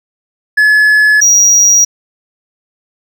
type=tone pair in turn; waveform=triangle; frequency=1709 / 5748 Hz; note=G#6 / F8; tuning=+49 / +49 cents; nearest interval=octave + major sixth; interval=2100 cents; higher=second; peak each=-3 dBFS; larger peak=neither; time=0.57-1.21 / 1.21-1.85 s; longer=neither; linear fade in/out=10 ms; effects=none